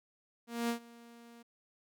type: tone with ADSR envelope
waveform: sawtooth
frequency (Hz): 234.6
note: A#3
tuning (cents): +11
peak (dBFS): -26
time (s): 0.47-1.43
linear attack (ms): 220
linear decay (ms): 100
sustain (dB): -23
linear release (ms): 13
effects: none